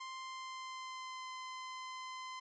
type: tone with pitch glide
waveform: sawtooth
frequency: 1046.5 to 1030.9 Hz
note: C6 to C6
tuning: 0 to -26 cents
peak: -40 dBFS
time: 0-2.4 s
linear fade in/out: 10 ms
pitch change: -26 cents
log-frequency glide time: 0.19-1.3 s
effects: resampled to 16000 Hz